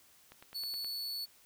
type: click train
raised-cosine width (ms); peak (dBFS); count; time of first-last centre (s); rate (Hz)
0.3; -35; 6; 0.32-0.846; 9.51
type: tone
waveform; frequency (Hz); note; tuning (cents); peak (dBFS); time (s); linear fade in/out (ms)
45% pulse; 4435; C#8; 0; -36; 0.54-1.26; 20
effects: white hiss -63 dBFS RMS until 1.45 s